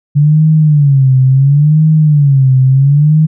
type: tone with vibrato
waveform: sine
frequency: 143.1 Hz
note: D3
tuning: 45 cents flat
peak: -4 dBFS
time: 0.15-3.27 s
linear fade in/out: 20 ms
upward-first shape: sine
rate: 0.72 Hz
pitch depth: 160 cents each way
effects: none